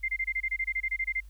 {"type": "tone bursts", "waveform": "sine", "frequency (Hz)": 2093, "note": "C7", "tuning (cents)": 0, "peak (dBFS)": -26, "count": 15, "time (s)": [0.03, 1.205], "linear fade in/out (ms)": 10, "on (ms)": 55, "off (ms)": 25, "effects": ["added 50 Hz sine -45 dBFS peak until 1.29 s", "white hiss -67 dBFS RMS until 1.29 s"]}